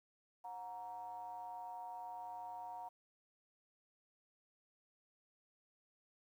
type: ring-modulated tone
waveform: triangle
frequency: 103.83 Hz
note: G#2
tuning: in tune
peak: -40 dBFS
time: 0.44-2.89 s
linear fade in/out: 10 ms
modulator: 831 Hz
effects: 12-bit